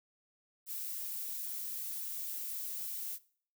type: noise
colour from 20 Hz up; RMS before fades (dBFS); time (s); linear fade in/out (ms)
violet; -40; 0.66-3.19; 50
effects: noise-tail reverb RT60 0.5 s tail -20 dB re dry